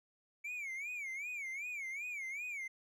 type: tone with vibrato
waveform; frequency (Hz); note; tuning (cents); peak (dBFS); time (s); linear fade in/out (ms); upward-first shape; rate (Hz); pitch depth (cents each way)
triangle; 2274; C#7; +44; -38; 0.44-2.68; 10; sine; 2.6; 160
effects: none